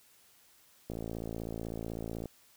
click train, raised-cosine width 2 ms, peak -25 dBFS, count 77, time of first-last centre 0.9-2.257 s, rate 56 Hz, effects white hiss -63 dBFS RMS until 2.56 s

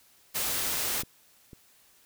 white noise, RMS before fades -30 dBFS, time 0.34-1.03 s, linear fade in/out 20 ms
clicks, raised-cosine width 3 ms, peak -29 / -33 dBFS, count 2, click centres 1.034 / 1.532 s
effects white hiss -61 dBFS RMS until 2.05 s

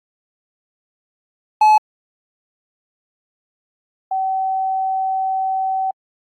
triangle / sine tone pair in turn, 857 / 763.5 Hz, A5 / G5, -46 / -46 cents, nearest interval major second, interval 200 cents, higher first, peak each -6 / -17 dBFS, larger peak first, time 1.61-1.78 / 4.11-5.91 s, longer second, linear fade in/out 5 ms, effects AAC 48 kbps

